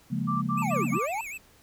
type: chord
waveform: sine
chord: Bb minor seventh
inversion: first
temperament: equal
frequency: 138.59 / 174.61 / 207.7 / 233.1 Hz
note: Db3 / F3 / Ab3 / Bb3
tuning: 0 / 0 / 0 / 0 cents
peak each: -32 dBFS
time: 0.1-0.99 s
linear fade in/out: 20 ms
type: tone bursts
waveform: sine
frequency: 1174.7 Hz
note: D6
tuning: in tune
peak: -27 dBFS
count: 4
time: 0.27-1.068 s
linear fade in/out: 20 ms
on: 150 ms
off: 66 ms
type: tone with vibrato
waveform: square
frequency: 2404 Hz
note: D7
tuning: 40 cents sharp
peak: -36 dBFS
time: 0.57-1.38 s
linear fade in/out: 10 ms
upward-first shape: sine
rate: 8 Hz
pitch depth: 180 cents each way
type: linear two-way sweep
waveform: triangle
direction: down then up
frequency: 932 to 175.6 to 932 Hz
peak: -27 dBFS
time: 0.62-1.21 s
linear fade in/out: 2 ms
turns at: 0.89 s
effects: pink hiss -58 dBFS RMS until 1.62 s